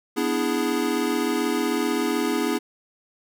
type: chord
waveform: square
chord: E dominant seventh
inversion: second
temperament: equal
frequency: 246.9 / 293.7 / 329.6 / 415.3 Hz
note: B3 / D4 / E4 / G#4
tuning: 0 / 0 / 0 / 0 cents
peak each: -28 dBFS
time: 0.16-2.59 s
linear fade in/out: 20 ms
effects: none